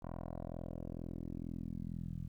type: tone with low-pass filter sweep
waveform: 10% pulse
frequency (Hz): 42.2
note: E1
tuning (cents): +41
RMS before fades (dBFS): -43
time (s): 0.02-2.28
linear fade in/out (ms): 10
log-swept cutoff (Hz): 950 to 150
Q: 2
effects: 12-bit